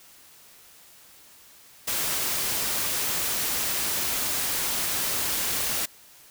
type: noise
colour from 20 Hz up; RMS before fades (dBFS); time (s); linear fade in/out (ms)
white; -27; 1.87-5.86; 10
effects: white hiss -52 dBFS RMS until 6.3 s